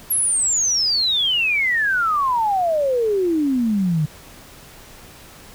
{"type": "exponential sweep", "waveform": "sine", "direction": "down", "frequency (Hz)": [11560, 146.83], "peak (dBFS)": -16, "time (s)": [0.1, 4.06], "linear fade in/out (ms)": 10, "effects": ["pink hiss -43 dBFS RMS until 5.54 s"]}